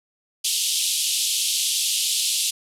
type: band-pass noise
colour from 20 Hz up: pink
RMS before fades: -23 dBFS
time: 0.44-2.51 s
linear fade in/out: 10 ms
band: 2900 to 12000 Hz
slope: 48 dB/octave
effects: none